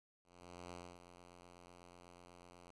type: tone with ADSR envelope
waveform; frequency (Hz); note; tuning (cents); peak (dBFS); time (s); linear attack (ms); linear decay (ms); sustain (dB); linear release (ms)
5% pulse; 88.1; F2; +16; -37; 0.24-2.71; 490; 250; -10; 7
effects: resampled to 22050 Hz + 12-bit